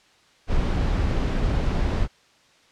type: noise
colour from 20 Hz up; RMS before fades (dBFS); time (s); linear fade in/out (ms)
brown; -22; 0.47-2.08; 50
effects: white hiss -57 dBFS RMS until 2.71 s + low-pass 5000 Hz 12 dB/octave